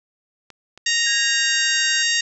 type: clicks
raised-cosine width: 0.2 ms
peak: -24 dBFS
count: 2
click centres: 0.503 / 0.776 s
type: harmonic tone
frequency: 932.3 Hz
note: A#5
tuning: in tune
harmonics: 2 / 3 / 4 / 5 / 6 / 7 / 8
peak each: -22 / -24 / -25 / -26 / -27 / -27 / -28 dBFS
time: 0.86-2.21 s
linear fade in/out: 5 ms
type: tone with pitch glide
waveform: sine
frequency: 1639 to 1563.2 Hz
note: G#6 to G6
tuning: -23 to -5 cents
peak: -27 dBFS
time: 1.06-2.03 s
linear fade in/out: 10 ms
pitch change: -82 cents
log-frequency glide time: 1.18-1.84 s
effects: none